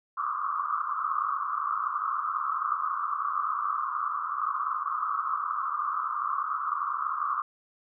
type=band-pass noise; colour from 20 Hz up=pink; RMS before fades=-30 dBFS; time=0.17-7.42 s; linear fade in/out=5 ms; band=1100 to 1300 Hz; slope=96 dB/octave; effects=none